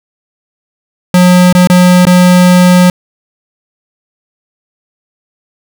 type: tone with dropouts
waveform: square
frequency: 180 Hz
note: F#3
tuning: 47 cents flat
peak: -3 dBFS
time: 1.14-2.9 s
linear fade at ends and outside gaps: 2 ms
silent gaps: 1.527-1.55 / 1.673-1.699 / 2.053-2.068 s
effects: none